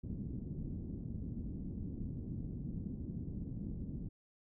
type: low-pass noise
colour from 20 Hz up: white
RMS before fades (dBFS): -42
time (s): 0.03-4.09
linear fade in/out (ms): 10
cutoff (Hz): 240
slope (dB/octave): 24
effects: none